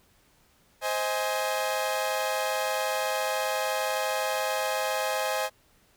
sawtooth chord, Ab major, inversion first, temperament equal with one note detuned, 523.3 / 630.9 / 830.6 Hz, C5 / Eb5 / Ab5, 0 / +24 / 0 cents, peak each -27 dBFS, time 0.81-5.5 s, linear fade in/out 50 ms, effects pink hiss -63 dBFS RMS until 5.96 s

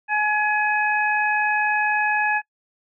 harmonic tone, 844 Hz, G#5, 28 cents sharp, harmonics 1 / 2 / 3, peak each -22 / -21 / -25 dBFS, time 0.08-2.42 s, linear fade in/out 50 ms, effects noise-tail reverb RT60 0.1 s tail -26 dB re dry

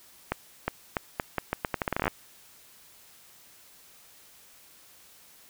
accelerating click train, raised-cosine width 0.5 ms, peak -11 dBFS, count 18, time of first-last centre 0.32-2.079 s, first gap 360 ms, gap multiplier 0.8, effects white hiss -55 dBFS RMS until 5.49 s

